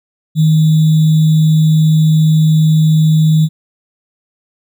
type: tone with sample-and-hold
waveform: sine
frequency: 157.1 Hz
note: D#3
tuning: 17 cents sharp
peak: -6 dBFS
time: 0.35-3.49 s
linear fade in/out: 50 ms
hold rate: 3675 Hz
effects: none